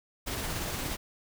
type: noise with tremolo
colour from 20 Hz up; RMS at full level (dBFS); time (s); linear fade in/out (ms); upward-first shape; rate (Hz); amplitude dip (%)
pink; -33; 0.26-0.97; 20; sine; 17; 25
effects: none